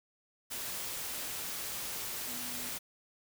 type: tone in noise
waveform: sine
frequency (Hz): 246.9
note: B3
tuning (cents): 0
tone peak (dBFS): -49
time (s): 2.26-2.7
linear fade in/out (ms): 20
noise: white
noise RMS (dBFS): -39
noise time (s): 0.5-2.79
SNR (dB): -13
effects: none